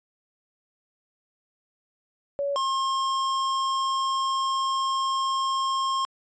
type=tone pair in turn; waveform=sine / square; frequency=564 / 1069.3 Hz; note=C#5 / C6; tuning=+30 / +37 cents; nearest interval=major seventh; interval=1107 cents; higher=second; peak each=-24 dBFS; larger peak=neither; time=2.39-2.56 / 2.56-6.05 s; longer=second; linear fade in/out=0 ms; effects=resampled to 16000 Hz